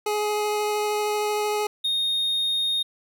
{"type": "tone with vibrato", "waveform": "25% pulse", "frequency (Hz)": 420, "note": "G#4", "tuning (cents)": 19, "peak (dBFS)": -19, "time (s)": [0.06, 1.67], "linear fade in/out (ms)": 5, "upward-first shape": "triangle", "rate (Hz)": 13, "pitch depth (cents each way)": 8}
{"type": "tone", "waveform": "triangle", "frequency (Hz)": 3700, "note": "A#7", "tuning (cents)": -14, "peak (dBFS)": -20, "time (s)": [1.84, 2.83], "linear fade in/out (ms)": 10}
{"effects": ["10-bit"]}